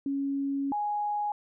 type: tone pair in turn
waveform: sine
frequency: 277.2 / 830.7 Hz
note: C#4 / G#5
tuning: 0 / 0 cents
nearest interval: octave + perfect fifth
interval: 1900 cents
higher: second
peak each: -27 dBFS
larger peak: neither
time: 0.06-0.72 / 0.72-1.32 s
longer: first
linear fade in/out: 2 ms
effects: none